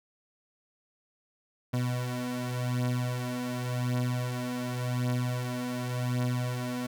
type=beating tone pair; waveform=30% pulse; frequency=123.47 / 124.36 Hz; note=B2 / B2; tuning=0 / +12 cents; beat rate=0.89 Hz; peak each=-31 / -28 dBFS; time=1.73-6.87 s; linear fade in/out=10 ms; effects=none